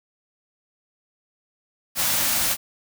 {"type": "band-stop noise", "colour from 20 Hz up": "white", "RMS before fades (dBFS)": -22, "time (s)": [1.95, 2.57], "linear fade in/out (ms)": 50, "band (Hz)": [340, 490], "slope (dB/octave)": 96, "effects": []}